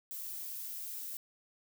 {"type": "noise", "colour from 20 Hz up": "violet", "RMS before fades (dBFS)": -42, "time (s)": [0.11, 1.17], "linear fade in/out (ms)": 0, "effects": []}